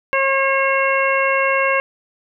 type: harmonic tone with a mistuned harmonic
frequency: 541 Hz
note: C#5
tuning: 42 cents flat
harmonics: 1 / 2 / 3 / 4 / 5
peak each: -19 / -20 / -22 / -21 / -23 dBFS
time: 0.13-1.8 s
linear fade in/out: 0 ms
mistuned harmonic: 5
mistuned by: +16 cents
effects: none